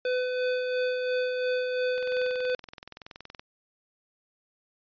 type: tone with tremolo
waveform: square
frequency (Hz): 503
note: B4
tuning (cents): +32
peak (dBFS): -25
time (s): 0.05-2.55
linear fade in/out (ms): 2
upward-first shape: sine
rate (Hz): 2.9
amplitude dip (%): 35
type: click train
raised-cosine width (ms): 0.2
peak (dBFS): -24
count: 31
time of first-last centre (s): 1.98-3.395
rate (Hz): 21.2
effects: resampled to 11025 Hz